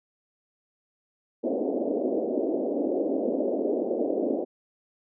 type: band-pass noise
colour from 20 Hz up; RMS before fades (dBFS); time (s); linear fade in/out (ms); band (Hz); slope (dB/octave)
pink; -27; 1.43-4.45; 20; 250 to 620; 48
effects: none